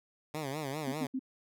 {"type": "tone with vibrato", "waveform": "10% pulse", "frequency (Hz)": 144.8, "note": "D3", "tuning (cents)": -24, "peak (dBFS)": -27, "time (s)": [0.34, 1.07], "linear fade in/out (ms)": 5, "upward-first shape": "sine", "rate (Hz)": 5, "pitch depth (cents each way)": 150}
{"type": "tone bursts", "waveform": "sine", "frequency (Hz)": 261.5, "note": "C4", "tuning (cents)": -1, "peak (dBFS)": -31, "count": 3, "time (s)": [0.87, 1.194], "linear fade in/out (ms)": 10, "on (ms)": 56, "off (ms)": 78}
{"effects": []}